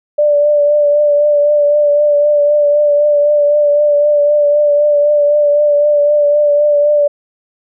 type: tone with vibrato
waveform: sine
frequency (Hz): 587.3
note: D5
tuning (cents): 0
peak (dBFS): -7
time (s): 0.18-7.08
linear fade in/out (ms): 10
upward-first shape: triangle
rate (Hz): 3.9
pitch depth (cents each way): 29
effects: none